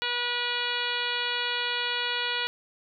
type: harmonic tone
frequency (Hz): 484.5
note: B4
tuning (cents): -33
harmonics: 1 / 2 / 3 / 4 / 5 / 6 / 7 / 8 / 9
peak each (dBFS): -39 / -36 / -33 / -36 / -35 / -33 / -35 / -37 / -38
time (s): 0.02-2.47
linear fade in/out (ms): 0
effects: none